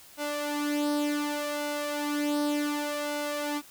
sawtooth tone with flanger, 293.7 Hz, D4, in tune, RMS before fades -30 dBFS, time 0.17-3.62 s, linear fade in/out 50 ms, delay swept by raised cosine 1.4 to 3.2 ms, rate 0.67 Hz, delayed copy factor +0.65, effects white hiss -52 dBFS RMS until 3.7 s

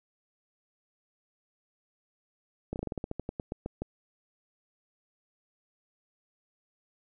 slowing click train, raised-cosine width 2 ms, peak -20 dBFS, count 15, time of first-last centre 2.73-3.82 s, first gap 29 ms, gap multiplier 1.14, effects none

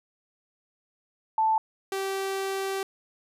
sine / sawtooth tone pair in turn, 880 / 387.9 Hz, A5 / G4, 0 / -18 cents, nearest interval octave + major second, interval 1418 cents, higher first, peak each -20 / -24 dBFS, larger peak first, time 1.38-1.58 / 1.92-2.83 s, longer second, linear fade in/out 2 ms, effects resampled to 32000 Hz

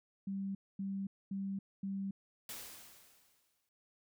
sine tone bursts, 195.5 Hz, G3, 4 cents flat, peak -36 dBFS, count 4, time 0.27-2.11 s, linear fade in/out 5 ms, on 280 ms, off 240 ms
white noise with exponential decay, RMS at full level -44 dBFS, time 2.49-3.69 s, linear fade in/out 2 ms, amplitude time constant 260 ms
effects none

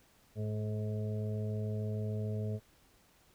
harmonic tone, 106.8 Hz, G#2, 49 cents sharp, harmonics 1 / 2 / 4 / 5 / 6, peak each -34 / -41 / -43 / -50 / -48 dBFS, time 0.35-2.6 s, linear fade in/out 50 ms, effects pink hiss -66 dBFS RMS until 3.34 s

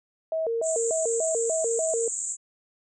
sine tone with vibrato, 544 Hz, C#5, 33 cents flat, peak -24 dBFS, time 0.32-2.08 s, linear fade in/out 2 ms, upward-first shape square, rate 3.4 Hz, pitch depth 290 cents each way
pink band-pass noise, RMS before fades -31 dBFS, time 0.62-2.37 s, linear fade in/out 50 ms, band 7000 to 8000 Hz, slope 96 dB/octave
effects none

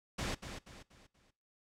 pink noise with echo, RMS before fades -37 dBFS, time 0.18-0.35 s, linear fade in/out 10 ms, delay 240 ms, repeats 4, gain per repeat -8 dB, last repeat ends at 1.31 s, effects noise-tail reverb RT60 0.4 s tail -21 dB re dry + low-pass 7000 Hz 12 dB/octave

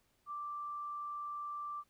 sine tone, 1174.7 Hz, D6, in tune, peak -39 dBFS, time 0.26-1.84 s, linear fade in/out 50 ms, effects pink hiss -75 dBFS RMS until 1.89 s

